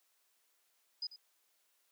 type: tone with echo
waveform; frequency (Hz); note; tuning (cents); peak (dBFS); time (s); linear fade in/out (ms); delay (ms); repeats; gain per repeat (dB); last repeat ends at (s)
sine; 4978; D#8; 0; -36; 1.02-1.07; 5; 92; 1; -14; 1.162
effects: white hiss -75 dBFS RMS until 1.91 s + high-pass 400 Hz 12 dB/octave

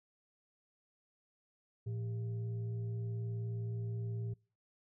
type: tone with frequency modulation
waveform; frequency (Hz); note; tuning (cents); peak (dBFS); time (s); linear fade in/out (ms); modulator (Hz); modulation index
sine; 113; A2; +47; -36; 1.86-4.34; 10; 285; 0.39
effects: noise-tail reverb RT60 0.4 s tail -26 dB re dry

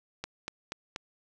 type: click train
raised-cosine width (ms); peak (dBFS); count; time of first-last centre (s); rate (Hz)
0.2; -18; 4; 0.24-0.961; 4.16
effects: none

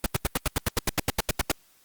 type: noise bursts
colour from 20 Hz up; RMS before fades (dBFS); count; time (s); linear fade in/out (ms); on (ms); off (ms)
pink; -23; 15; 0.04-1.517; 2; 21; 83
effects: white hiss -61 dBFS RMS until 1.84 s + Opus 32 kbps

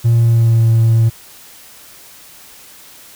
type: tone with pitch glide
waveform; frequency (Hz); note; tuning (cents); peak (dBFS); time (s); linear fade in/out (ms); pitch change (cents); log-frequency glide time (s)
triangle; 116.54 to 113.68; A#2 to A#2; 0 to -43; -5; 0.04-1.1; 20; -43; 0.17-0.67
effects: tanh soft clip ceiling -3 dBFS + white hiss -40 dBFS RMS until 3.15 s

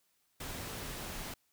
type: noise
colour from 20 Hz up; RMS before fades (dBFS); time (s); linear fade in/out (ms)
pink; -42; 0.4-1.34; 5
effects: white hiss -75 dBFS RMS until 1.52 s

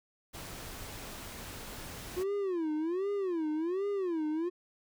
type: noise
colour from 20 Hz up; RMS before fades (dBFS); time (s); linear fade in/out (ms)
pink; -44; 0.33-2.24; 20
type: tone with vibrato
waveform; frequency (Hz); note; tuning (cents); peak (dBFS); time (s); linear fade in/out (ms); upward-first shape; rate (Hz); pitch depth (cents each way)
triangle; 352.3; F4; +15; -28; 2.16-4.5; 20; sine; 1.3; 250
effects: none

